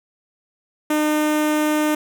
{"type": "tone with notch filter", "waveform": "sawtooth", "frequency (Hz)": 303.7, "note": "D#4", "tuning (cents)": -42, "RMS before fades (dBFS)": -19, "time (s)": [0.9, 1.95], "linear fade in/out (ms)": 5, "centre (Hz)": 4500, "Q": 1.7, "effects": []}